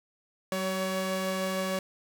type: tone pair together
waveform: sawtooth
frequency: 189.84 / 563 Hz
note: F#3 / C#5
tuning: +45 / +27 cents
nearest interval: octave + perfect fifth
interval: 1882 cents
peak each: -28 / -27 dBFS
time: 0.52-1.79 s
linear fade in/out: 2 ms
effects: none